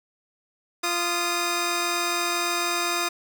10% pulse tone pair together, 346.3 / 1234 Hz, F4 / D#6, -15 / -15 cents, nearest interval octave + minor seventh, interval 2200 cents, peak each -18 dBFS, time 0.83-3.09 s, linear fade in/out 10 ms, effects none

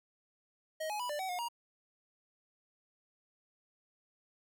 square tone with pitch steps, 629 / 841 / 983 / 591 / 757 / 719 / 945 Hz, D#5 / G#5 / B5 / D5 / F#5 / F#5 / A#5, +19 / +22 / -8 / +11 / +39 / -50 / +23 cents, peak -36 dBFS, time 0.8-1.486 s, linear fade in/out 10 ms, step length 98 ms, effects none

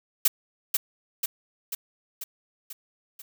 blue noise with echo, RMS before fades -19 dBFS, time 0.25-0.28 s, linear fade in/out 5 ms, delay 490 ms, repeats 6, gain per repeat -4 dB, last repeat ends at 3.22 s, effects none

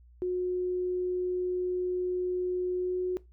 sine tone with pitch glide, 362.7 to 365 Hz, F#4 to F#4, -34 to -24 cents, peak -27 dBFS, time 0.22-3.17 s, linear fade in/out 0 ms, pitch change +10 cents, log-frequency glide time 2.77-2.97 s, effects noise-tail reverb RT60 0.2 s tail -19 dB re dry + added 60 Hz sine -53 dBFS peak until 3.32 s

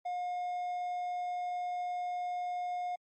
triangle tone, 716 Hz, F5, 43 cents sharp, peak -31 dBFS, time 0.05-2.96 s, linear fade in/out 10 ms, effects MP3 32 kbps

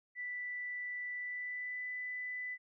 sine tone with pitch glide, 1975.5 to 1995 Hz, B6 to B6, 0 to +17 cents, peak -38 dBFS, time 0.15-2.58 s, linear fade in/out 50 ms, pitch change +17 cents, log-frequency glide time 1.15-1.85 s, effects none

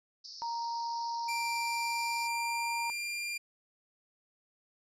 white band-pass noise, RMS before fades -47 dBFS, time 0.24-2.28 s, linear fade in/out 10 ms, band 4400 to 5500 Hz, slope 96 dB/octave
sine tone, 932.3 Hz, A#5, in tune, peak -33 dBFS, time 0.42-2.9 s, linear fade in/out 0 ms
sawtooth tone with pitch glide, 2360 to 2393 Hz, D7 to D7, +8 to +32 cents, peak -31 dBFS, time 1.28-3.38 s, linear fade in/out 10 ms, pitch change +24 cents, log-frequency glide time 1.6-3.2 s
effects low-pass 11000 Hz 12 dB/octave

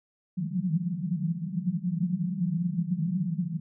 pink band-pass noise, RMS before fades -29 dBFS, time 0.37-3.6 s, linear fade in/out 10 ms, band 160 to 190 Hz, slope 96 dB/octave, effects none

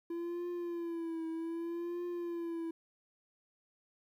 triangle tone with vibrato, 337.6 Hz, E4, 41 cents sharp, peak -34 dBFS, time 0.1-2.71 s, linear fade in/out 5 ms, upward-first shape triangle, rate 0.64 Hz, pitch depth 72 cents each way, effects 12-bit

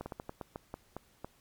slowing click train, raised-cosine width 1 ms, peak -25 dBFS, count 10, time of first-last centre 0.01-1.246 s, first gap 50 ms, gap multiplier 1.24, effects pink hiss -66 dBFS RMS until 1.4 s + MP3 96 kbps

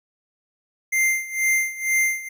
square tone with tremolo, 2093 Hz, C7, in tune, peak -17 dBFS, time 0.92-2.29 s, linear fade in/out 10 ms, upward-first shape sine, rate 2.1 Hz, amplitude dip 85%, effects none

